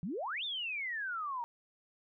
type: exponential two-way sweep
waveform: sine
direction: up then down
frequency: 155.56 to 3685 to 921 Hz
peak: -35 dBFS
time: 0.03-1.44 s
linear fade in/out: 0 ms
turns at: 0.44 s
effects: none